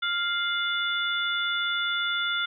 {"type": "harmonic tone with a mistuned harmonic", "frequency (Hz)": 698.5, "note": "F5", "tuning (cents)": 0, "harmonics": [2, 3, 4, 5], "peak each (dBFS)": [-27, -35, -37, -29], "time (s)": [0.02, 2.46], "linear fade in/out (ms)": 10, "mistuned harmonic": 4, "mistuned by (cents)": 71, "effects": []}